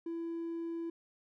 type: tone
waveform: triangle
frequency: 333.9 Hz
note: E4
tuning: 22 cents sharp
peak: -33 dBFS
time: 0.06-0.9 s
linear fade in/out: 5 ms
effects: tanh soft clip ceiling -31 dBFS